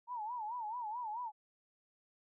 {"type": "tone with vibrato", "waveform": "sine", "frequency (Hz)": 913, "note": "A#5", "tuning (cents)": -36, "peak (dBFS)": -38, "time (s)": [0.07, 1.32], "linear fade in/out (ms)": 50, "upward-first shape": "sine", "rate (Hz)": 4.6, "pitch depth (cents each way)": 150, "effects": []}